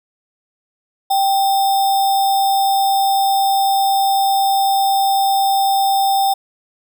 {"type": "tone with sample-and-hold", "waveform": "sine", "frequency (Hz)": 784, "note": "G5", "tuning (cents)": 0, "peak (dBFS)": -12, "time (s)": [1.1, 6.34], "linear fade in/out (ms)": 10, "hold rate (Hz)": 4410, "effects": []}